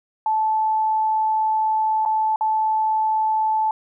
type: tone with dropouts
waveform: sine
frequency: 872 Hz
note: A5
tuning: 16 cents flat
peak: -17 dBFS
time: 0.26-3.71 s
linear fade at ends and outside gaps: 2 ms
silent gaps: 2.052-2.059 / 2.36-2.409 s
effects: none